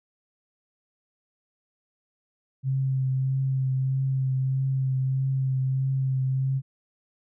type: tone with vibrato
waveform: sine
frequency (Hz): 132.6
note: C3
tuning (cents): +23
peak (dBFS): -22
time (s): 2.63-6.62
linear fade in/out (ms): 50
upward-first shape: triangle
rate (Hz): 1.6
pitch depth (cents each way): 22
effects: none